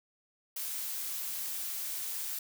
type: noise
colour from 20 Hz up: blue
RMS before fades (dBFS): -37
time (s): 0.56-2.39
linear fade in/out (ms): 5
effects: none